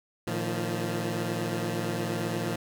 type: chord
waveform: 15% pulse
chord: Bb suspended fourth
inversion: none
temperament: equal with one note detuned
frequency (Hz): 113.55 / 155.56 / 174.61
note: Bb2 / Eb3 / F3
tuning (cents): -45 / 0 / 0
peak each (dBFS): -26 / -29 / -26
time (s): 0.27-2.56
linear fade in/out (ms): 5
effects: none